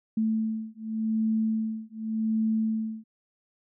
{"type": "beating tone pair", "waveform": "sine", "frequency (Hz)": [220, 220.87], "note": ["A3", "A3"], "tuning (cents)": [0, 7], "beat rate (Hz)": 0.87, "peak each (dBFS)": -28, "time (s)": [0.17, 3.04], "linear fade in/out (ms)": 5, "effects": []}